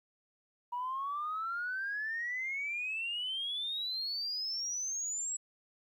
sine exponential sweep, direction up, 959 to 7790 Hz, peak -33 dBFS, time 0.72-5.37 s, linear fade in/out 10 ms, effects tanh soft clip ceiling -29 dBFS + 12-bit

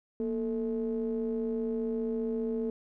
triangle ring-modulated tone, 103.83 Hz, G#2, in tune, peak -24 dBFS, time 0.2-2.7 s, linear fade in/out 0 ms, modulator 339 Hz, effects none

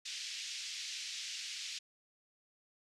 white band-pass noise, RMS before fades -43 dBFS, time 0.05-1.79 s, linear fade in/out 10 ms, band 2300 to 6100 Hz, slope 24 dB/octave, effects low-pass 11000 Hz 12 dB/octave

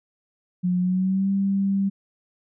sine tone with pitch glide, 180 to 196.29 Hz, F#3 to G3, -47 to +3 cents, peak -19 dBFS, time 0.63-1.9 s, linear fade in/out 20 ms, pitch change +150 cents, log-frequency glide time 0.8-1.3 s, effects none

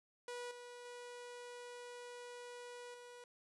sawtooth tone with level steps, 487 Hz, B4, 24 cents flat, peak -40 / -47 / -45 / -49 dBFS, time 0.28-3.24 s, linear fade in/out 2 ms, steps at 0.51 / 0.85 / 2.94 s, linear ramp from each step 2 ms, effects resampled to 24000 Hz + 12-bit

